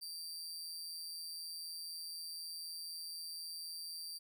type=tone with amplitude modulation; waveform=sawtooth; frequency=4699 Hz; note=D8; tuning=in tune; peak=-38 dBFS; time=0.01-4.19 s; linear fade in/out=20 ms; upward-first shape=sine; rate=164 Hz; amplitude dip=60%; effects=none